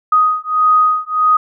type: beating tone pair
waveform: sine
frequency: 1248 / 1249.6 Hz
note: D#6 / D#6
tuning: +5 / +7 cents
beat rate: 1.6 Hz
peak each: -13 dBFS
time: 0.12-1.37 s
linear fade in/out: 5 ms
effects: none